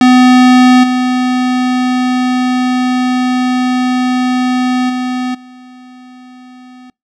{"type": "tone with level steps", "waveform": "square", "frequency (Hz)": 252, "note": "B3", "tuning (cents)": 35, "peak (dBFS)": [-4, -11, -15, -34], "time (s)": [0.01, 6.9], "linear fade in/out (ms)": 2, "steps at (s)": [0.83, 4.89, 5.34], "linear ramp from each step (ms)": 10, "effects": ["noise-tail reverb RT60 0.2 s tail -25 dB re dry", "low-pass 5000 Hz 12 dB/octave"]}